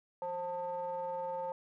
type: ring-modulated tone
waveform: triangle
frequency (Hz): 180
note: F#3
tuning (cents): -47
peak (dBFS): -30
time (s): 0.22-1.52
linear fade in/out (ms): 0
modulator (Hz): 710
effects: none